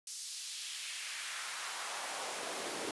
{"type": "noise with high-pass filter sweep", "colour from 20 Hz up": "pink", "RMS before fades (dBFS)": -41, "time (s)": [0.07, 2.91], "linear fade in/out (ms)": 2, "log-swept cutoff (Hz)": [5900, 310], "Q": 1.3, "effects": ["resampled to 24000 Hz"]}